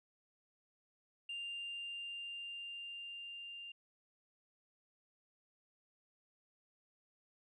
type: tone with level ramp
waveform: sine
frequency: 2794 Hz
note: F7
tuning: in tune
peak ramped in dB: -39 to -46 dBFS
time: 1.29-3.72 s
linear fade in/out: 5 ms
effects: tanh soft clip ceiling -38 dBFS